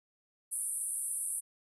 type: band-pass noise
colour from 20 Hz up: white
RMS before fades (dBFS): -36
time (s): 0.51-1.41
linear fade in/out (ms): 20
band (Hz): 8700 to 11000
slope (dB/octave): 96
effects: none